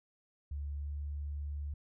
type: tone with pitch glide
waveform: sine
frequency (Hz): 71.9 to 72.61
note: D2 to D2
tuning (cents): -36 to -19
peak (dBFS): -36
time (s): 0.51-1.74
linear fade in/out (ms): 5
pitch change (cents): +17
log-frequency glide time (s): 0.79-0.88
effects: none